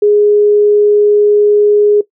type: tone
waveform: sine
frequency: 415.3 Hz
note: G#4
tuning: in tune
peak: -5 dBFS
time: 0.02-2.01 s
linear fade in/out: 5 ms
effects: noise-tail reverb RT60 0.1 s tail -17 dB re dry